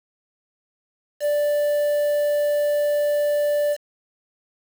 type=tone with quantisation; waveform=triangle; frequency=587.3 Hz; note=D5; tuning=in tune; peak=-16 dBFS; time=1.2-3.77 s; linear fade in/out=50 ms; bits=6; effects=none